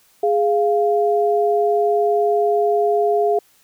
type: tone pair together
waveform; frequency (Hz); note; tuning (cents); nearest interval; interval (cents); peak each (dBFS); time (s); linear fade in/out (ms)
sine; 415.3 / 696; G#4 / F5; 0 / -6; major sixth; 894; -16 / -18; 0.23-3.39; 5
effects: white hiss -56 dBFS RMS until 3.63 s